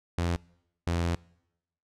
sawtooth tone pair in turn, 86 / 85.41 Hz, F2 / F2, -26 / -38 cents, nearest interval unison, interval 12 cents, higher first, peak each -22 dBFS, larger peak neither, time 0.18-0.36 / 0.87-1.15 s, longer second, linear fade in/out 0 ms, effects noise-tail reverb RT60 0.8 s tail -24 dB re dry + low-pass 8000 Hz 12 dB/octave

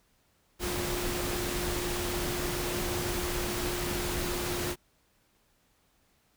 sine tone in noise, 354.5 Hz, F4, 26 cents sharp, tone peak -35 dBFS, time 0.59-4.76 s, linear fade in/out 50 ms, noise pink, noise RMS -33 dBFS, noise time 0.59-4.76 s, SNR -5 dB, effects pink hiss -69 dBFS RMS until 6.36 s

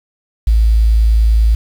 sine tone with quantisation, 55 Hz, A1, in tune, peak -7 dBFS, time 0.47-1.55 s, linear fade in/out 5 ms, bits 6, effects none

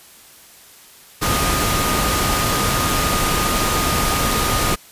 sine tone in noise, 1232 Hz, D#6, 17 cents flat, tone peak -23 dBFS, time 1.21-4.76 s, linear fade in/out 20 ms, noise pink, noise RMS -19 dBFS, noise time 1.21-4.76 s, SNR -7 dB, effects white hiss -45 dBFS RMS until 4.91 s + resampled to 32000 Hz

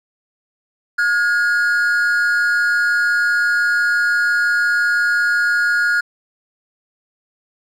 triangle tone pair together, 1433.2 / 1659 Hz, F6 / G#6, +44 / -2 cents, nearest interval minor third, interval 254 cents, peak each -13 / -18 dBFS, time 0.98-6.01 s, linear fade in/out 10 ms, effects none

